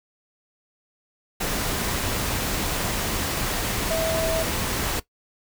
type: tone in noise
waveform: sine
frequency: 650 Hz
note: E5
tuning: 24 cents flat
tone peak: -23 dBFS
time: 3.9-4.43 s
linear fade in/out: 10 ms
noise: pink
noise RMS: -26 dBFS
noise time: 1.4-5 s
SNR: 0 dB
effects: noise-tail reverb RT60 0.1 s tail -17 dB re dry